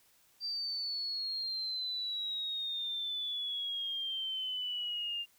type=exponential sweep; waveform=sine; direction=down; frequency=4699 to 2794 Hz; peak=-34 dBFS; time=0.4-5.26 s; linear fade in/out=50 ms; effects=white hiss -67 dBFS RMS until 5.38 s